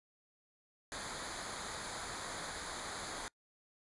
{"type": "noise with comb filter", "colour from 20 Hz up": "pink", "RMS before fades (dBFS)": -43, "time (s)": [0.92, 3.28], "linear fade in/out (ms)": 0, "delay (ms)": 0.36, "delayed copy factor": -0.7, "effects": ["noise-tail reverb RT60 0.1 s tail -25 dB re dry", "resampled to 24000 Hz"]}